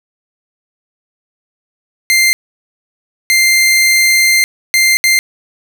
sawtooth tone bursts at uneven times, 2093 Hz, C7, in tune, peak -4 dBFS, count 4, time 2.1-2.33 / 3.3-4.44 / 4.74-4.97 / 5.04-5.19 s, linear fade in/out 0 ms, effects none

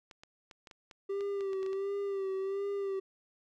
clicks, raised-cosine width 0.2 ms, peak -33 dBFS, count 12, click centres 0.112 / 0.235 / 0.512 / 0.672 / 0.712 / 0.912 / 1.208 / 1.408 / 1.532 / 1.63 / 1.663 / 1.731 s
triangle tone with vibrato, 392 Hz, G4, in tune, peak -30 dBFS, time 1.09-3 s, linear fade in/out 10 ms, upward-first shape sine, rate 1.4 Hz, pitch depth 43 cents each way
effects none

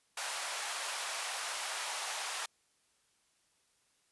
pink high-pass noise, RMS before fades -38 dBFS, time 0.17-2.46 s, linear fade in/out 5 ms, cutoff 710 Hz, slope 24 dB/octave, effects white hiss -73 dBFS RMS until 4.11 s + resampled to 24000 Hz

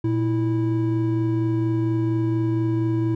triangle tone pair together, 117.09 / 327 Hz, A#2 / E4, +8 / -14 cents, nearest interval octave + tritone, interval 1778 cents, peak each -20 dBFS, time 0.04-3.15 s, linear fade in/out 5 ms, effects none

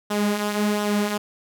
sawtooth tone with flanger, 207.7 Hz, G#3, in tune, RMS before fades -23 dBFS, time 0.1-1.18 s, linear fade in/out 10 ms, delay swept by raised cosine 0.43 to 5.33 ms, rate 1.4 Hz, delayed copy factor -0.5, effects none

